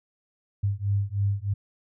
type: beating tone pair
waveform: sine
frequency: 98.8 / 102 Hz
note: G2 / G#2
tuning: +14 / -31 cents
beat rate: 3.2 Hz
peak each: -26 dBFS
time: 0.63-1.54 s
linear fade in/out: 10 ms
effects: none